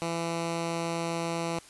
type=tone; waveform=10% pulse; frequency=167.5 Hz; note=E3; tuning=28 cents sharp; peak=-21 dBFS; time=0.02-1.59 s; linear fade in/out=0 ms; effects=white hiss -52 dBFS RMS until 1.69 s + resampled to 24000 Hz